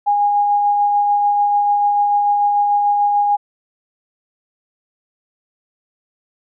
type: tone with tremolo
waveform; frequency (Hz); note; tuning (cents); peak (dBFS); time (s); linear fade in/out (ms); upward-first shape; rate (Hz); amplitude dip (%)
sine; 820; G#5; -22; -11; 0.06-3.37; 20; sine; 6.8; 25
effects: none